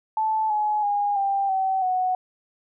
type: tone with pitch steps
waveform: sine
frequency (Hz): 874 / 845.2 / 817.4 / 790.4 / 764.4 / 739.2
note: A5 / G#5 / G#5 / G5 / G5 / F#5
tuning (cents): -12 / +30 / -28 / +14 / -44 / -2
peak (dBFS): -20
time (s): 0.17-2.15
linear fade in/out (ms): 2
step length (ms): 330
effects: none